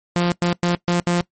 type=tone bursts at uneven times; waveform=sawtooth; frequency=174.61 Hz; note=F3; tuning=in tune; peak=-12 dBFS; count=5; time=0.16-0.32 / 0.42-0.53 / 0.63-0.75 / 0.88-1 / 1.07-1.21 s; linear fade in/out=0 ms; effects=noise-tail reverb RT60 0.1 s tail -20 dB re dry + MP3 32 kbps